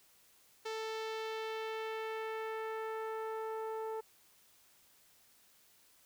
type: tone with low-pass filter sweep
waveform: sawtooth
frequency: 441.8 Hz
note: A4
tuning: 7 cents sharp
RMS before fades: -40 dBFS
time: 0.65-4.01 s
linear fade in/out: 10 ms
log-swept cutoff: 5400 to 920 Hz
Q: 1.2
effects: white hiss -66 dBFS RMS until 6.05 s